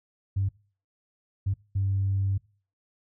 sine tone bursts at uneven times, 97.6 Hz, G2, 7 cents flat, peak -22 dBFS, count 3, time 0.36-0.49 / 1.46-1.54 / 1.75-2.38 s, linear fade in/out 10 ms, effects noise-tail reverb RT60 0.4 s tail -23 dB re dry + tanh soft clip ceiling -18 dBFS

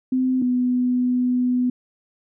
sine tone pair in turn, 257.4 / 249.1 Hz, C4 / B3, -28 / +15 cents, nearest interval minor second, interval 57 cents, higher first, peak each -17 dBFS, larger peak neither, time 0.12-0.42 / 0.42-1.7 s, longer second, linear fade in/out 5 ms, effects none

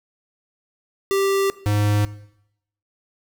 square tone pair in turn, 392 / 103.83 Hz, G4 / G#2, 0 / 0 cents, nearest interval octave + major seventh, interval 2300 cents, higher first, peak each -18 / -18 dBFS, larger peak neither, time 1.11-1.5 / 1.66-2.05 s, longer neither, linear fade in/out 0 ms, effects noise-tail reverb RT60 0.8 s tail -18 dB re dry

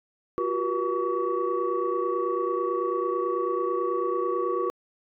sine tone cluster, 352.3 / 381.4 / 481 / 1133 Hz, F4 / G4 / B4 / C#6, +15 / -47 / -46 / +37 cents, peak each -29 dBFS, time 0.38-4.7 s, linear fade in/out 0 ms, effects tanh soft clip ceiling -15 dBFS

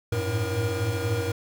square tone cluster, 94.5 / 107.4 / 111.4 / 474.4 Hz, F#2 / A2 / A2 / A#4, +37 / -41 / +22 / +30 cents, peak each -31 dBFS, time 0.12-1.32 s, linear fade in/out 5 ms, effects none

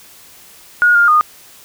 sine tone with pitch steps, 1441 / 1407 / 1226 Hz, F#6 / F6 / D#6, -46 / +12 / -26 cents, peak -7 dBFS, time 0.82-1.21 s, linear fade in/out 0 ms, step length 130 ms, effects white hiss -42 dBFS RMS until 1.64 s

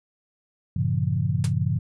sine chord, G half-diminished seventh, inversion none, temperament equal with one note detuned, 98 / 116.54 / 138.59 / 170.43 Hz, G2 / Bb2 / Db3 / F3, 0 / 0 / 0 / -42 cents, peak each -26 / -27 / -25 / -28 dBFS, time 0.76-1.79 s, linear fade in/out 5 ms
white noise with exponential decay, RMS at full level -28 dBFS, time 1.44-1.53 s, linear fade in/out 2 ms, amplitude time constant 19 ms
effects resampled to 22050 Hz

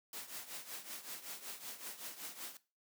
white noise with tremolo, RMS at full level -44 dBFS, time 0.13-2.57 s, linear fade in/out 2 ms, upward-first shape triangle, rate 5.3 Hz, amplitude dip 80%, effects noise-tail reverb RT60 0.3 s tail -17 dB re dry + high-pass 200 Hz 12 dB/octave

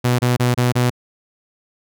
sawtooth tone bursts, 123.2 Hz, B2, 4 cents flat, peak -10 dBFS, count 5, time 0.04-0.902 s, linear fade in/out 10 ms, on 150 ms, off 28 ms, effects none

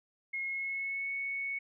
sine tone with pitch glide, 2159 to 2216 Hz, C#7 to C#7, -46 to -1 cents, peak -33 dBFS, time 0.33-1.59 s, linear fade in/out 10 ms, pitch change +45 cents, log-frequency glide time 0.43-1.11 s, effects none

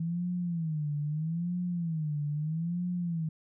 sine tone with vibrato, 161.8 Hz, E3, 32 cents flat, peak -29 dBFS, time 0-3.29 s, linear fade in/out 5 ms, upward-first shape sine, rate 0.78 Hz, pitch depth 170 cents each way, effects none

